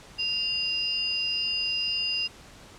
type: tone pair together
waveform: sine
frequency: 2794 / 4949 Hz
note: F7 / D#8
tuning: 0 / -10 cents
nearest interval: minor seventh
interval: 990 cents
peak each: -28 dBFS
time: 0.18-2.28 s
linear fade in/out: 20 ms
effects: pink hiss -49 dBFS RMS until 2.78 s + low-pass 8000 Hz 12 dB/octave